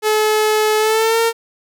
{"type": "tone with pitch glide", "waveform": "sawtooth", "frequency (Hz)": [429.6, 457.8], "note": ["A4", "A#4"], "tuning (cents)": [-41, -31], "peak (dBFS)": -9, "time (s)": [0.02, 1.33], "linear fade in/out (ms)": 50, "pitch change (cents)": 110, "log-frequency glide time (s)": [0.78, 1.2], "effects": []}